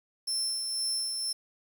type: tone with tremolo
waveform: 30% pulse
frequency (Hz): 5340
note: E8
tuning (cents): +22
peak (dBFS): -24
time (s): 0.27-1.33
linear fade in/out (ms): 10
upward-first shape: sine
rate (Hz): 2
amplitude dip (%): 35
effects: 9-bit